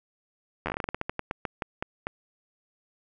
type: slowing click train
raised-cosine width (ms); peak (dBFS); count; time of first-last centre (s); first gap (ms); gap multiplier
0.5; -14; 19; 0.66-2.069; 11; 1.2
effects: none